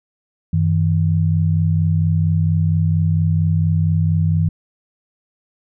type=tone pair together; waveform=sine; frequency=95.25 / 159.6 Hz; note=G2 / D#3; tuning=-49 / +44 cents; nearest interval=major sixth; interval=893 cents; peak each=-16 dBFS; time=0.53-4.49 s; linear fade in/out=5 ms; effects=none